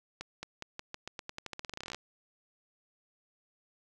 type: accelerating click train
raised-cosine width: 0.2 ms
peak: -22 dBFS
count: 24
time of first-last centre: 0.21-1.946 s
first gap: 220 ms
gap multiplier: 0.88
effects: none